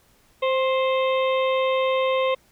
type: harmonic tone with a mistuned harmonic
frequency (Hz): 523.3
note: C5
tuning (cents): 0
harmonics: 1 / 2 / 4 / 5 / 6 / 7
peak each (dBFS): -20 / -26 / -32 / -34 / -36 / -37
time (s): 0.42-2.35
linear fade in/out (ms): 10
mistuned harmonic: 2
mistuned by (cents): +21
effects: pink hiss -59 dBFS RMS until 2.51 s